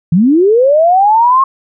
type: linear sweep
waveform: sine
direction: up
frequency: 152.8 to 1091 Hz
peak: -5 dBFS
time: 0.12-1.44 s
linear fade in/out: 5 ms
effects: none